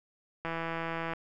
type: click train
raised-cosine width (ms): 0.5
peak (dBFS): -20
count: 114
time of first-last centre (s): 0.45-1.135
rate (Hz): 165
effects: none